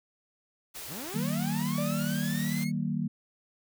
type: noise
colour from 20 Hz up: white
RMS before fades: -41 dBFS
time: 0.74-2.65 s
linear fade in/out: 20 ms
type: linear sweep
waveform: sawtooth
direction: up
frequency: 98 to 2217 Hz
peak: -35 dBFS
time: 0.87-2.72 s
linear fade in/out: 50 ms
type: chord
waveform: sine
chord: Eb major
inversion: none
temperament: equal with one note detuned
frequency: 155.56 / 191.08 / 233.1 Hz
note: Eb3 / G3 / Bb3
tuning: 0 / -44 / 0 cents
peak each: -32 dBFS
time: 1.14-3.08 s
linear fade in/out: 10 ms
type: tone with exponential decay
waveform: triangle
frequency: 587.3 Hz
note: D5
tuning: in tune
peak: -30 dBFS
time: 1.78-2.89 s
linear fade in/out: 2 ms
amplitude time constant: 240 ms
effects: none